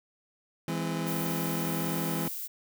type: chord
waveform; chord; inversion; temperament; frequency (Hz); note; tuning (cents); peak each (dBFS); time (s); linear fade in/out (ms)
30% pulse; E augmented; none; just; 164.81 / 206 / 257.5; E3 / G#3 / B#3; 0 / -14 / -28; -29 / -34 / -34; 0.68-2.28; 2
type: noise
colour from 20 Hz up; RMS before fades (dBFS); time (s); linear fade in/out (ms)
violet; -37; 1.06-2.48; 20
effects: none